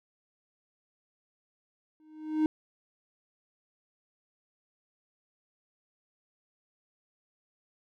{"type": "tone with exponential growth", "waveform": "triangle", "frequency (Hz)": 310.1, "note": "D#4", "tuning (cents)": -6, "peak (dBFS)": -18, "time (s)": [2, 2.46], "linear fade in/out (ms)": 1, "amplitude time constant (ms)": 100, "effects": []}